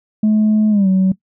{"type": "tone with pitch glide", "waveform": "sine", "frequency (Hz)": [214.4, 188.81], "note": ["A3", "F#3"], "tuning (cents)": [-45, 35], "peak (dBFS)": -8, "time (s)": [0.23, 1.12], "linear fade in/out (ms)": 5, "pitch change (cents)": -220, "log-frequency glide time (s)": [0.7, 0.88], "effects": ["noise-tail reverb RT60 0.1 s tail -19 dB re dry", "tanh soft clip ceiling -8 dBFS"]}